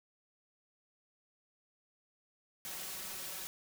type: noise with comb filter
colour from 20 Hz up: white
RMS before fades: -43 dBFS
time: 2.65-3.47 s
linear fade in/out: 0 ms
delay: 5.3 ms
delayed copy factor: +0.85
effects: none